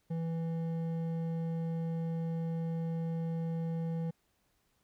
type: tone with hard clipping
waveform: sine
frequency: 164.81 Hz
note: E3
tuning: in tune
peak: -34 dBFS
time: 0.1-4.11 s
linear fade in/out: 10 ms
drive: 8 dB
effects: pink hiss -75 dBFS RMS until 4.83 s